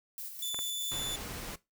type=noise with tremolo; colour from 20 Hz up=violet; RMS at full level=-41 dBFS; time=0.18-1 s; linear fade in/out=0 ms; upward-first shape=square; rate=4.8 Hz; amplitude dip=40%
type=tone; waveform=sawtooth; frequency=3496 Hz; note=A7; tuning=12 cents flat; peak=-31 dBFS; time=0.42-1.16 s; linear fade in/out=5 ms
type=clicks; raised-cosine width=0.5 ms; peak=-26 dBFS; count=2; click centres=0.545 / 0.59 s
type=noise; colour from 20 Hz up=pink; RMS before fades=-41 dBFS; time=0.91-1.56 s; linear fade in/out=10 ms
effects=noise-tail reverb RT60 0.2 s tail -18 dB re dry